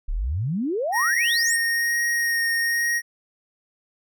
sine exponential sweep, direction up, 30.52 to 9300 Hz, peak -22 dBFS, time 0.08-1.57 s, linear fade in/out 10 ms
square tone with vibrato, 1864.7 Hz, A#6, in tune, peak -21 dBFS, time 0.92-3.02 s, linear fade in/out 50 ms, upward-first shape sine, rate 1.1 Hz, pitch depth 13 cents each way
effects none

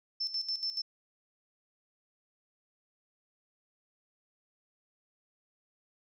sine tone with tremolo, 5310 Hz, E8, 12 cents sharp, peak -30 dBFS, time 0.2-0.82 s, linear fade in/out 10 ms, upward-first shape square, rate 7 Hz, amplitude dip 70%, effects none

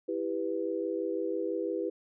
sine chord, E minor, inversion none, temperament just, 329.6 / 395.6 / 494.4 Hz, E4 / G4 / B4, 0 / +16 / +2 cents, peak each -34 dBFS, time 0.08-1.9 s, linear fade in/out 10 ms, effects none

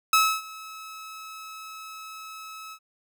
sawtooth tone with ADSR envelope, 1294 Hz, E6, 32 cents flat, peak -12 dBFS, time 0.13-2.79 s, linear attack 3 ms, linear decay 280 ms, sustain -23 dB, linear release 66 ms, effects none

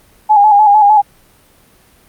sine tone with vibrato, 833 Hz, G#5, 5 cents sharp, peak -4 dBFS, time 0.29-1.02 s, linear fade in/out 20 ms, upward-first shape square, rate 6.6 Hz, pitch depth 46 cents each way, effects pink hiss -48 dBFS RMS until 2.08 s + Opus 32 kbps

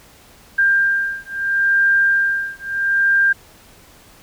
sine beating tone pair, 1593 / 1593.75 Hz, G6 / G6, +27 / +28 cents, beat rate 0.75 Hz, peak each -17 dBFS, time 0.58-3.33 s, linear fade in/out 10 ms, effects pink hiss -47 dBFS RMS until 4.22 s

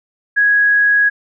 sine tone, 1661.2 Hz, G#6, in tune, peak -9 dBFS, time 0.36-1.1 s, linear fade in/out 20 ms, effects none

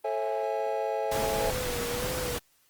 triangle chord, A major seventh, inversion none, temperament equal with one note detuned, 440 / 542.3 / 659.3 / 830.6 Hz, A4 / C#5 / E5 / G#5, 0 / -38 / 0 / 0 cents, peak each -31 dBFS, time 0.04-1.51 s, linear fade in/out 10 ms
pink noise, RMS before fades -33 dBFS, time 1.11-2.39 s, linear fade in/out 10 ms
triangle tone with vibrato, 491.1 Hz, B4, 10 cents flat, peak -31 dBFS, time 1.4-2.38 s, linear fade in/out 5 ms, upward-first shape sine, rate 1.7 Hz, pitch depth 58 cents each way
effects white hiss -66 dBFS RMS until 2.69 s + Opus 24 kbps

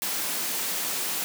white high-pass noise, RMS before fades -29 dBFS, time 0.02-1.24 s, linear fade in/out 0 ms, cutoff 140 Hz, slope 48 dB/octave, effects none

